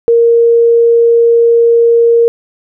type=tone; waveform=sine; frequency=466.2 Hz; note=A#4; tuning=in tune; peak=-4 dBFS; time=0.08-2.28 s; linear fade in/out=0 ms; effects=none